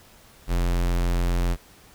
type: tone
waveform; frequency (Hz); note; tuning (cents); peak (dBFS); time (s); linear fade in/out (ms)
square; 43.65; F1; 0; -21; 0.47-1.57; 50
effects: pink hiss -52 dBFS RMS until 1.94 s